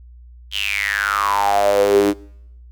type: tone with high-pass filter sweep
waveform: sawtooth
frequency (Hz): 101.1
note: G#2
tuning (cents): -46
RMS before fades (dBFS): -17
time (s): 0.51-2.14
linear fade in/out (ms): 50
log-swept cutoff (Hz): 3200 to 310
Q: 9.5
effects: noise-tail reverb RT60 0.8 s tail -24 dB re dry + added 60 Hz sine -39 dBFS peak until 2.71 s